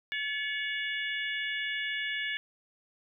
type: harmonic tone with a mistuned harmonic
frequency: 574 Hz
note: D5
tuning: 40 cents flat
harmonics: 3 / 4 / 5 / 6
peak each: -34 / -36 / -38 / -40 dBFS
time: 0.12-2.37 s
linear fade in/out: 0 ms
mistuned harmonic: 4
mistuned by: -52 cents
effects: none